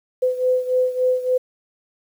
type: beating tone pair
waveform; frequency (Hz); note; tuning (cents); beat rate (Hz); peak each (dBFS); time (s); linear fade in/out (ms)
sine; 506 / 509.5; B4 / C5; +42 / -46; 3.5; -18 / -22; 0.22-1.38; 10
effects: 8-bit